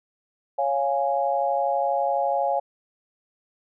sine chord, Db major, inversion none, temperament equal, 554.4 / 698.5 / 830.6 Hz, Db5 / F5 / Ab5, 0 / 0 / 0 cents, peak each -25 dBFS, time 0.58-2.6 s, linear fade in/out 10 ms, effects none

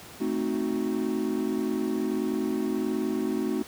triangle chord, A diminished seventh, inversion none, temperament equal, 220 / 261.6 / 311.1 / 370 Hz, A3 / C4 / Eb4 / Gb4, 0 / 0 / 0 / 0 cents, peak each -29 dBFS, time 0.2-3.63 s, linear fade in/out 10 ms, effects pink hiss -45 dBFS RMS until 3.67 s + high-pass 100 Hz 12 dB/octave

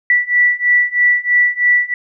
sine beating tone pair, 1958 / 1961.1 Hz, B6 / B6, -15 / -13 cents, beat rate 3.1 Hz, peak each -14 / -13 dBFS, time 0.1-1.94 s, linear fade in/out 2 ms, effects none

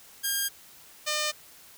5% pulse tone pair in turn, 1614 / 604.6 Hz, G#6 / D#5, -50 / -50 cents, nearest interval octave + perfect fourth, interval 1700 cents, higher first, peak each -15 dBFS, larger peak neither, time 0.23-0.49 / 1.06-1.32 s, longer neither, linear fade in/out 20 ms, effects white hiss -52 dBFS RMS until 1.77 s

